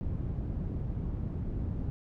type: low-pass noise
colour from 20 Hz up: white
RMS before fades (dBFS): -34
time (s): 0.01-1.9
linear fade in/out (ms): 0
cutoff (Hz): 130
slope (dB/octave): 12
effects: none